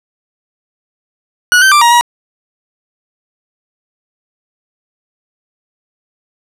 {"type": "tone with pitch steps", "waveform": "40% pulse", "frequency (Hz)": [1464, 1549, 1180, 945, 957], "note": ["F#6", "G6", "D6", "A#5", "A#5"], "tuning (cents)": [-19, -21, 8, 23, 45], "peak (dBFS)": -4, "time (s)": [1.52, 2.01], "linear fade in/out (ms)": 0, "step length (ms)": 98, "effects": ["low-pass 12000 Hz 12 dB/octave"]}